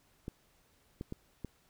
clicks, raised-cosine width 3 ms, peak -26 dBFS, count 4, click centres 0.281 / 1.011 / 1.124 / 1.447 s, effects pink hiss -69 dBFS RMS until 1.69 s

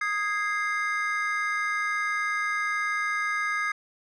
triangle chord, Ab major, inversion second, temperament equal with one note detuned, 1244.5 / 1646.9 / 2093 Hz, Eb6 / Ab6 / C7, 0 / -15 / 0 cents, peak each -28 dBFS, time 0.01-3.72 s, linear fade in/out 5 ms, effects resampled to 24000 Hz

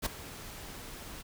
pink noise with ADSR envelope, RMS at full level -29 dBFS, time 0.02-1.23 s, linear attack 39 ms, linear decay 9 ms, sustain -16 dB, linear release 24 ms, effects none

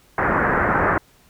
white low-pass noise, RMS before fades -19 dBFS, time 0.18-0.98 s, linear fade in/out 2 ms, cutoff 1800 Hz, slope 48 dB/octave, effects pink hiss -55 dBFS RMS until 1.29 s

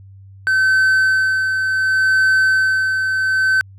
triangle tone with tremolo, 1534 Hz, G6, 38 cents flat, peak -9 dBFS, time 0.47-3.61 s, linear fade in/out 0 ms, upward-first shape sine, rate 0.68 Hz, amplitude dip 45%, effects added 97 Hz sine -38 dBFS peak until 3.78 s + resampled to 32000 Hz

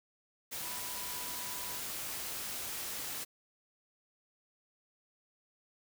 sine tone in noise, 984 Hz, B5, 7 cents flat, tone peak -49 dBFS, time 0.62-1.79 s, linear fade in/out 20 ms, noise white, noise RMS -40 dBFS, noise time 0.51-3.25 s, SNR -12 dB, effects none

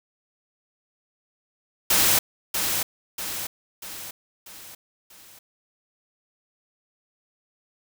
white noise with echo, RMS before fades -19 dBFS, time 1.9-2.19 s, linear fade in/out 5 ms, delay 640 ms, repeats 5, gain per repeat -6 dB, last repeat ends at 5.39 s, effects none

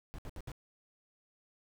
brown noise bursts, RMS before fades -43 dBFS, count 4, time 0.14-0.517 s, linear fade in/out 0 ms, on 44 ms, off 67 ms, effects none

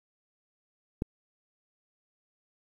click, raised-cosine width 3 ms, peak -16 dBFS, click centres 1.021 s, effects 9-bit

